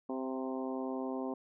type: harmonic tone with a mistuned harmonic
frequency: 130.81 Hz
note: C3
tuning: in tune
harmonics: 2 / 3 / 4 / 5 / 6 / 7 / 8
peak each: -37 / -41 / -43 / -45 / -47 / -48 / -49 dBFS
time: 0.09-1.34 s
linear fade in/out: 5 ms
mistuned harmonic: 5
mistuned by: +23 cents
effects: none